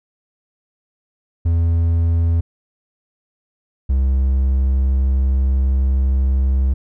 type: tone pair in turn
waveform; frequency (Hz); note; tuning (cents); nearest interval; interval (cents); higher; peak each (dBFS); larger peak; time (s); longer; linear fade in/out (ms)
triangle; 83.6 / 66.19; E2 / C2; +25 / +21; major third; 404; first; -11 / -11; neither; 1.45-2.41 / 3.89-6.74; second; 10
effects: none